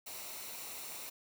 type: noise with comb filter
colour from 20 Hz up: white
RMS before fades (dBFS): -45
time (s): 0.06-1.1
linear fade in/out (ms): 10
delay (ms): 0.61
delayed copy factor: -0.5
effects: none